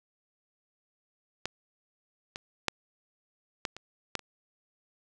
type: clicks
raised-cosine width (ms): 0.2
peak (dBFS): -14 / -20 / -8 / -13 / -25 / -12 / -30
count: 7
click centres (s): 1.456 / 2.359 / 2.683 / 3.652 / 3.766 / 4.153 / 4.193
effects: none